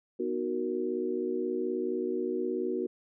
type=chord; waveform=sine; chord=B major seventh; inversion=none; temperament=equal; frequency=246.9 / 311.1 / 370 / 466.2 Hz; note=B3 / D#4 / F#4 / A#4; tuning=0 / 0 / 0 / 0 cents; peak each=-36 / -37 / -31 / -36 dBFS; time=0.19-2.87 s; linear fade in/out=10 ms; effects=none